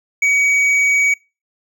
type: tone with hard clipping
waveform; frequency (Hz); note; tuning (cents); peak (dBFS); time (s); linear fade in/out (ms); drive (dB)
sine; 2262; C#7; +34; -13; 0.22-1.14; 5; 5
effects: noise-tail reverb RT60 0.3 s tail -25 dB re dry